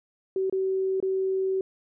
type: tone with dropouts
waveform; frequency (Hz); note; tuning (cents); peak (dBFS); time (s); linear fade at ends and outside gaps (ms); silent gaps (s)
sine; 381; G4; -49; -23; 0.36-1.61; 2; 0.498-0.525 / 1.002-1.026
effects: none